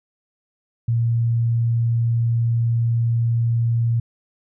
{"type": "tone", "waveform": "sine", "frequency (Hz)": 116.54, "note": "A#2", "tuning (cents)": 0, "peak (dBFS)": -16, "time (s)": [0.88, 4], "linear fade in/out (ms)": 5, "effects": []}